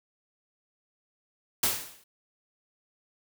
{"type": "noise with exponential decay", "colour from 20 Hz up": "white", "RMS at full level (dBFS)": -22, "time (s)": [1.63, 2.04], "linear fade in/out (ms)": 5, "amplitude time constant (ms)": 89, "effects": []}